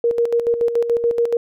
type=tone with tremolo; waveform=sine; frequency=470 Hz; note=A#4; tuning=14 cents sharp; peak=-13 dBFS; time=0.04-1.37 s; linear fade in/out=2 ms; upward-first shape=square; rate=7 Hz; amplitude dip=60%; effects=none